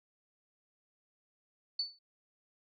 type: tone with exponential decay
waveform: sine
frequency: 4488 Hz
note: C#8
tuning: 21 cents sharp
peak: -28 dBFS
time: 1.79-1.99 s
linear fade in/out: 5 ms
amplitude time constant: 42 ms
effects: none